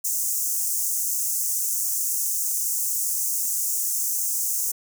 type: high-pass noise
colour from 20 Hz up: pink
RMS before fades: -25 dBFS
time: 0.04-4.72 s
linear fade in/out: 10 ms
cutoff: 6200 Hz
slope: 48 dB/octave
effects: none